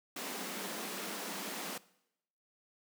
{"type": "high-pass noise", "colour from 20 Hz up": "pink", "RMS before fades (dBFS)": -41, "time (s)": [0.16, 1.78], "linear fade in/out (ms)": 5, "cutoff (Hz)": 180, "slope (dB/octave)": 96, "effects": ["noise-tail reverb RT60 0.8 s tail -20 dB re dry"]}